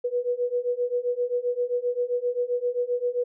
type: beating tone pair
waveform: sine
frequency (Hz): 484.9 / 492.5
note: B4 / B4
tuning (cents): -32 / -5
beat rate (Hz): 7.6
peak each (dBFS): -27 / -26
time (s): 0.04-3.24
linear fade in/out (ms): 10
effects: none